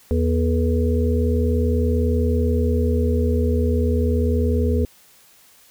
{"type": "harmonic tone with a mistuned harmonic", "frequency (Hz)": 80.9, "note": "E2", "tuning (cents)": -32, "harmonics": [1, 3, 5, 6], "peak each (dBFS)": [-18, -23, -25, -26], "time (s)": [0.11, 4.85], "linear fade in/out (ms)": 0, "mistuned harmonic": 5, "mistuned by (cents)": 86, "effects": ["white hiss -52 dBFS RMS until 5.7 s"]}